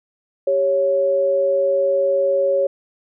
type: tone pair together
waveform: sine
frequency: 393.4 / 553.5 Hz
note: G4 / C#5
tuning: +6 / -3 cents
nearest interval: tritone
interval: 591 cents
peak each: -23 / -15 dBFS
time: 0.47-2.67 s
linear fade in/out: 5 ms
effects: none